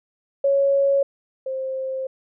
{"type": "tone pair in turn", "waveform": "sine", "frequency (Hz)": [554.4, 527.1], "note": ["C#5", "C5"], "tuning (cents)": [0, 13], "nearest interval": "minor second", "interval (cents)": 87, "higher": "first", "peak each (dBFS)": [-15, -24], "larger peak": "first", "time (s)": [[0.44, 1.03], [1.46, 2.07]], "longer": "second", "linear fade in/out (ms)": 5, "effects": []}